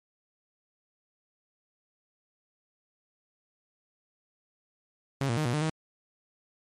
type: tone with pitch steps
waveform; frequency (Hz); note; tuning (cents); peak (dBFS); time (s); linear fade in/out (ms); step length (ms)
sawtooth; 137.1 / 116.7 / 154 / 120.6 / 151.1 / 158.1; C#3 / A#2 / D#3 / B2 / D3 / D#3; -19 / +2 / -17 / -41 / +50 / +28; -22; 5.21-5.696; 0; 81
effects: low-pass 10000 Hz 12 dB/octave + MP3 64 kbps